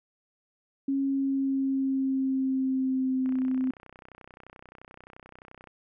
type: tone with pitch glide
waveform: sine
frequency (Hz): 273.7 to 259.1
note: C#4 to C4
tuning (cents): -22 to -17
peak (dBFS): -24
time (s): 0.88-3.71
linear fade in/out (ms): 5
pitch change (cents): -95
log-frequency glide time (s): 1-3.33
type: click train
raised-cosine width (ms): 0.5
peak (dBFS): -32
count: 77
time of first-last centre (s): 3.26-5.673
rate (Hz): 31.5
effects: none